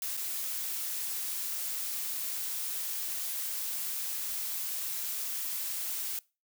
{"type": "noise with dropouts", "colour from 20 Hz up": "blue", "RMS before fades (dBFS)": -35, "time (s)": [0.02, 6.19], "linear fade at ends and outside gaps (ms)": 2, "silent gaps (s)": [0.169, 0.173], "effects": ["noise-tail reverb RT60 0.3 s tail -23 dB re dry"]}